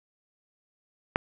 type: click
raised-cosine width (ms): 0.5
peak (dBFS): -8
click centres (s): 1.159
effects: none